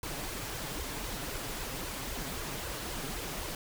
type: noise with flanger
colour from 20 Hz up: pink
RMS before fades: -38 dBFS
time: 0.03-3.55 s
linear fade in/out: 2 ms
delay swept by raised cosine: 1.9 to 7.4 ms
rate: 3.8 Hz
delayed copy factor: +0.95
effects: none